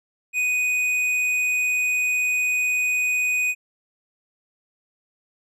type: tone with tanh clipping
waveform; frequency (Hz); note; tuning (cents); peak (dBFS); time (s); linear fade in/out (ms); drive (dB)
triangle; 2489; D#7; 0; -21; 0.33-3.55; 50; 13
effects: none